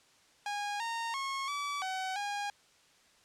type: tone with pitch steps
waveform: sawtooth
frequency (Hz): 820 / 922 / 1089 / 1149 / 755 / 816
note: G#5 / A#5 / C#6 / D6 / F#5 / G#5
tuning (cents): -22 / -19 / -31 / -38 / +35 / -31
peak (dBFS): -30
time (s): 0.46-2.5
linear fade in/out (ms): 2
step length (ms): 340
effects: white hiss -64 dBFS RMS until 3.24 s + low-pass 7000 Hz 12 dB/octave